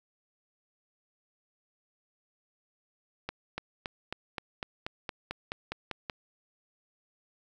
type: accelerating click train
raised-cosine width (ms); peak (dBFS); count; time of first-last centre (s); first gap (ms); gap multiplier
0.3; -18; 13; 3.29-6.098; 290; 0.96
effects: 9-bit